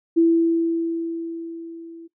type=tone with level ramp; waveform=sine; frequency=332.2 Hz; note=E4; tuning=13 cents sharp; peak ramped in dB=-11 to -37 dBFS; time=0.16-2.08 s; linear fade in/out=20 ms; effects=noise-tail reverb RT60 0.1 s tail -18 dB re dry